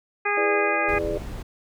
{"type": "harmonic tone", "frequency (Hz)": 410.3, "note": "G#4", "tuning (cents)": -21, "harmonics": [1, 2, 3, 4, 5, 6], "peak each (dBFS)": [-28, -28, -28, -28, -28, -28], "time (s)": [0.25, 0.99], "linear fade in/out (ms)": 10}
{"type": "chord", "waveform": "sine", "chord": "E dominant seventh", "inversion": "none", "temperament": "just", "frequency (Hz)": [329.6, 412, 494.4, 593.3], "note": ["E4", "G#4", "B4", "D5"], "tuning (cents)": [0, -14, 2, 18], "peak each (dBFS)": [-32, -28, -34, -28], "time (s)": [0.37, 1.18], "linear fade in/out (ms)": 5}
{"type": "noise", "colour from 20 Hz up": "brown", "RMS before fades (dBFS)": -33, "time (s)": [0.88, 1.43], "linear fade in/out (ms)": 10}
{"effects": []}